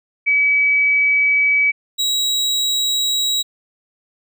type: tone pair in turn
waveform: sine / 35% pulse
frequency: 2283 / 3858 Hz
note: D7 / B7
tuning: -50 / -41 cents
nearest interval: major sixth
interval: 909 cents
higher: second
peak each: -12 / -14 dBFS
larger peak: first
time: 0.26-1.72 / 1.98-3.43 s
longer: first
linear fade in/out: 20 ms
effects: none